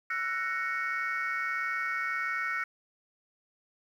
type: chord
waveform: sine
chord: F# dominant seventh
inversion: third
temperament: equal with one note detuned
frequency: 1338.5 / 1480 / 1864.7 / 2217 Hz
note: E6 / F#6 / A#6 / C#7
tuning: +26 / 0 / 0 / 0 cents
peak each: -34 dBFS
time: 0.1-2.64 s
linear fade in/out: 5 ms
effects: tanh soft clip ceiling -23 dBFS + 10-bit